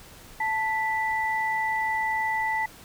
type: tone pair together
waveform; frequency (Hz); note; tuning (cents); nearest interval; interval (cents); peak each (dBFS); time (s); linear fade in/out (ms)
sine; 880 / 1975.5; A5 / B6; 0 / 0; octave + major second; 1400; -26 / -27; 0.4-2.66; 5
effects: pink hiss -48 dBFS RMS until 2.84 s